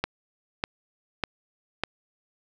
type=click train; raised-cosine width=0.3 ms; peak=-9 dBFS; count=4; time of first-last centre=0.04-1.836 s; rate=1.67 Hz; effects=none